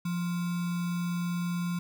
sine tone with sample-and-hold, 174.6 Hz, F3, in tune, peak -28 dBFS, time 0.05-1.79 s, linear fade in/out 5 ms, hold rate 1225 Hz, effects none

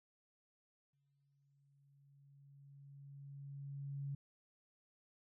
sine tone with exponential growth, 140 Hz, C#3, 18 cents sharp, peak -39 dBFS, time 0.93-4.15 s, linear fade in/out 5 ms, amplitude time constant 700 ms, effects none

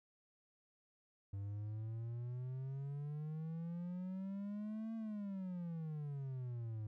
triangle exponential two-way sweep, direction up then down, 98 to 226.6 to 105.7 Hz, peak -39 dBFS, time 1.33-6.87 s, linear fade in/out 5 ms, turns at 4.95 s, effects none

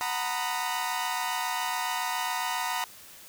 sawtooth chord, B major seventh, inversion second, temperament equal with one note detuned, 740 / 920.6 / 987.8 / 1244.5 Hz, F#5 / A#5 / B5 / D#6, 0 / -22 / 0 / 0 cents, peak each -31 / -29 / -29 / -34 dBFS, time 0.01-2.84 s, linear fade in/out 0 ms, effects white hiss -49 dBFS RMS until 3.28 s

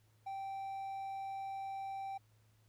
triangle tone, 780 Hz, G5, 9 cents flat, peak -38 dBFS, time 0.26-2.18 s, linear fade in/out 10 ms, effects added 108 Hz sine -67 dBFS peak until 2.68 s + pink hiss -75 dBFS RMS until 2.68 s

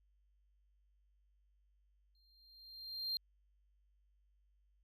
triangle tone with exponential growth, 4186 Hz, C8, in tune, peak -33 dBFS, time 2.15-3.17 s, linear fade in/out 1 ms, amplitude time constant 220 ms, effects added 50 Hz sine -70 dBFS peak until 4.83 s

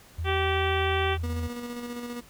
sine tone, 83 Hz, E2, 12 cents sharp, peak -28 dBFS, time 0.18-1.48 s, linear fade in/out 10 ms
harmonic tone, 386.9 Hz, G4, 23 cents flat, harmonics 1 / 2 / 3 / 4 / 5 / 6 / 7 / 8 / 9, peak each -28 / -31 / -33 / -34 / -35 / -36 / -36 / -37 / -38 dBFS, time 0.24-1.18 s, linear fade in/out 50 ms
30% pulse tone with tremolo, 240.8 Hz, B3, 44 cents flat, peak -30 dBFS, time 1.23-2.21 s, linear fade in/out 10 ms, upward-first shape square, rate 15 Hz, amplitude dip 35%
effects pink hiss -53 dBFS RMS until 2.29 s

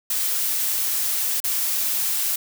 blue noise with dropouts, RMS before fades -23 dBFS, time 0.1-2.36 s, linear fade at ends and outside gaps 5 ms, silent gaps 1.403-1.44 s, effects none

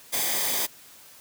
white noise with comb filter, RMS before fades -26 dBFS, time 0.12-0.67 s, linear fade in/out 20 ms, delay 0.72 ms, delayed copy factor -0.6, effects white hiss -50 dBFS RMS until 1.2 s + high-pass 60 Hz 12 dB/octave

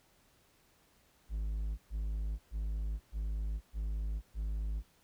triangle tone bursts, 52.8 Hz, G#1, 29 cents sharp, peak -31 dBFS, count 6, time 1.29-4.83 s, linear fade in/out 50 ms, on 490 ms, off 120 ms, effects pink hiss -68 dBFS RMS until 5.03 s

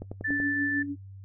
click train, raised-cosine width 2 ms, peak -23 dBFS, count 5, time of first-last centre 0.02-0.401 s, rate 10.5 Hz
sine tone, 1760 Hz, A6, in tune, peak -27 dBFS, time 0.24-0.83 s, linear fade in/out 10 ms
sine tone with tremolo, 284.5 Hz, C#4, 45 cents sharp, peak -25 dBFS, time 0.27-0.96 s, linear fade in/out 50 ms, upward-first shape triangle, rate 6.3 Hz, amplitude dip 60%
effects noise-tail reverb RT60 0.1 s tail -18 dB re dry + added 97 Hz sine -42 dBFS peak until 1.24 s

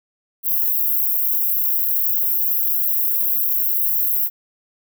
white high-pass noise, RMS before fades -19 dBFS, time 0.43-4.3 s, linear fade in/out 50 ms, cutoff 12000 Hz, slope 96 dB/octave, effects none

